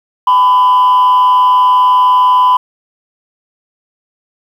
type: tone with frequency modulation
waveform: sine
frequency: 1003 Hz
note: B5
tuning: 26 cents sharp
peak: -3 dBFS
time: 0.27-2.57 s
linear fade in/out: 5 ms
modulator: 179 Hz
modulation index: 0.26
effects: tanh soft clip ceiling -4 dBFS + 7-bit